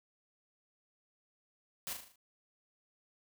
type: noise with echo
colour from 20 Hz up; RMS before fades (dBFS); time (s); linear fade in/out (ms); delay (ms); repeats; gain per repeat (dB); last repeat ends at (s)
white; -40; 1.87-1.93; 0; 38; 6; -5; 2.158
effects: none